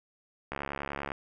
click train, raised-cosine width 0.5 ms, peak -19 dBFS, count 43, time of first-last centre 0.52-1.118 s, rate 70.2 Hz, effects none

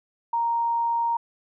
sine tone, 932.3 Hz, A#5, in tune, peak -21 dBFS, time 0.33-1.17 s, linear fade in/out 5 ms, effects none

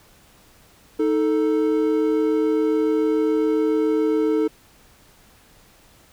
triangle tone pair together, 312.9 / 440 Hz, D#4 / A4, +10 / 0 cents, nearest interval tritone, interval 590 cents, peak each -18 dBFS, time 0.99-4.48 s, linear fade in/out 10 ms, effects pink hiss -53 dBFS RMS until 6.12 s

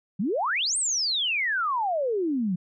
sine exponential two-way sweep, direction up then down, 170.8 to 8870 to 170.8 Hz, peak -23 dBFS, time 0.19-2.56 s, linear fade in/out 10 ms, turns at 0.77 s, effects none

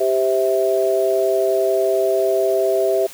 sine chord, C major, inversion second, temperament just, 392.4 / 523.3 / 654.1 Hz, G4 / C5 / E5, +2 / 0 / -14 cents, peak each -18 / -23 / -18 dBFS, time 0-3.07 s, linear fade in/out 10 ms, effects white hiss -39 dBFS RMS until 3.13 s

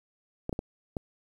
clicks, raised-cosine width 2 ms, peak -18 dBFS, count 4, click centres 0.494 / 0.528 / 0.591 / 0.968 s, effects 9-bit

